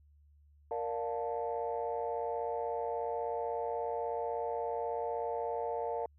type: chord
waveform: sine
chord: Bb major seventh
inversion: none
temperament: equal with one note detuned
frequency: 466.2 / 587.3 / 703.7 / 880 Hz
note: Bb4 / D5 / F5 / A5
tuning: 0 / 0 / +13 / 0 cents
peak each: -36 / -40 / -38 / -39 dBFS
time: 0.71-6.06 s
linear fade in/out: 2 ms
effects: tanh soft clip ceiling -24 dBFS + added 73 Hz sine -60 dBFS peak until 6.18 s